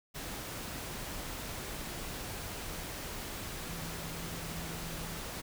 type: tone in noise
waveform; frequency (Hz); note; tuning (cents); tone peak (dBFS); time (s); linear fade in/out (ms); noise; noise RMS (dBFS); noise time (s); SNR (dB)
sine; 164.81; E3; 0; -44; 3.68-5.18; 20; pink; -41; 0.14-5.42; -6
effects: none